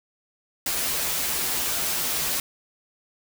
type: noise with comb filter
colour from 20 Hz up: white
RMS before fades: -26 dBFS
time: 0.66-2.4 s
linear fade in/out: 2 ms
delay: 9.6 ms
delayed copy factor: -0.9
effects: none